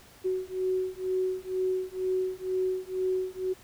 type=beating tone pair; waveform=sine; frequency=371.5 / 373.6 Hz; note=F#4 / F#4; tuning=+7 / +17 cents; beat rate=2.1 Hz; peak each=-30 dBFS; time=0.24-3.54 s; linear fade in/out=20 ms; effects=pink hiss -54 dBFS RMS until 3.63 s